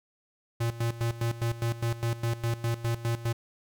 square tone with tremolo, 116.5 Hz, A#2, 1 cent flat, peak -26 dBFS, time 0.6-3.33 s, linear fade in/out 10 ms, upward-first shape square, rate 4.9 Hz, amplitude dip 80%, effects none

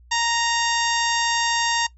harmonic tone with a mistuned harmonic, 932 Hz, A#5, 1 cent flat, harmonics 1 / 2 / 3 / 4 / 5 / 6 / 7 / 8, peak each -23 / -26 / -28 / -29 / -30 / -31 / -31 / -32 dBFS, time 0.11-1.87 s, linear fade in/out 10 ms, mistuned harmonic 4, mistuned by -27 cents, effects noise-tail reverb RT60 0.1 s tail -19 dB re dry + added 60 Hz sine -47 dBFS peak until 1.97 s

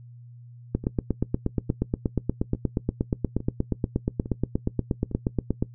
two click trains, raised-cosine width 3 ms, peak -10 / -21 dBFS, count 42 / 6, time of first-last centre 0.75-5.625 / 0.84-5.114 s, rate 8.41 / 1.17 Hz, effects noise-tail reverb RT60 0.1 s tail -19 dB re dry + added 120 Hz sine -43 dBFS peak until 5.74 s

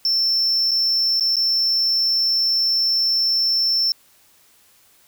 triangle tone with dropouts, 5370 Hz, E8, 31 cents sharp, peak -15 dBFS, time 0.05-3.92 s, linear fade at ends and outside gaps 1 ms, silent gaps 0.71-0.715 / 1.198-1.208 / 1.358-1.367 s, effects white hiss -55 dBFS RMS until 5.07 s

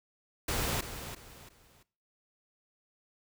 pink noise with echo, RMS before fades -32 dBFS, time 0.48-0.81 s, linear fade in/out 5 ms, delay 340 ms, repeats 3, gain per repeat -10 dB, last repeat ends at 1.83 s, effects noise-tail reverb RT60 0.4 s tail -19 dB re dry

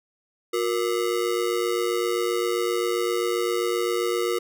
square ring-modulated tone, 415.3 Hz, G#4, in tune, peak -20 dBFS, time 0.53-4.39 s, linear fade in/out 10 ms, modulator 53.8 Hz, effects none

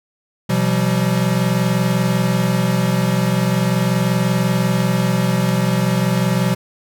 square tone cluster, 126.1 / 171.3 / 191.7 Hz, B2 / F3 / G3, +36 / -33 / -38 cents, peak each -20 dBFS, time 0.49-6.55 s, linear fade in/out 10 ms, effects none

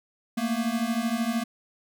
square beating tone pair, 223.7 / 236.7 Hz, A3 / A#3, +29 / +27 cents, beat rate 13 Hz, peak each -29 / -28 dBFS, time 0.37-1.44 s, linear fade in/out 10 ms, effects none

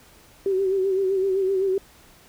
sine tone with vibrato, 383.7 Hz, G4, 37 cents flat, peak -19 dBFS, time 0.46-1.78 s, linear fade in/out 2 ms, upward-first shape sine, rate 7.8 Hz, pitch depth 53 cents each way, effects pink hiss -52 dBFS RMS until 2.28 s

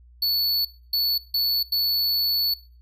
square tone bursts at uneven times, 4440 Hz, C#8, 2 cents sharp, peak -20 dBFS, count 4, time 0.22-0.65 / 0.93-1.18 / 1.34-1.63 / 1.72-2.54 s, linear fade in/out 5 ms, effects noise-tail reverb RT60 0.4 s tail -20 dB re dry + added 60 Hz sine -48 dBFS peak until 2.81 s

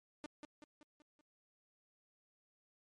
sawtooth tone with echo, 299.3 Hz, D4, 33 cents sharp, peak -40 dBFS, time 0.24-0.26 s, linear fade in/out 0 ms, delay 190 ms, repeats 5, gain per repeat -5 dB, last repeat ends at 1.21 s, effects low-pass 9000 Hz 12 dB/octave + MP3 48 kbps

